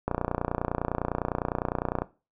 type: click train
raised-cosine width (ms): 1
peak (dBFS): -12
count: 59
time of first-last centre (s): 0.08-2.02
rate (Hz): 29.9
effects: noise-tail reverb RT60 0.3 s tail -17 dB re dry